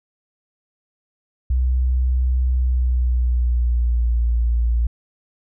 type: tone with pitch glide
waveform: sine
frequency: 63.2 to 58.29 Hz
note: B1 to A#1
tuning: +41 to +1 cents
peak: -15 dBFS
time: 1.5-4.87 s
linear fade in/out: 5 ms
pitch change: -140 cents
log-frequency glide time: 2.53-4.21 s
effects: none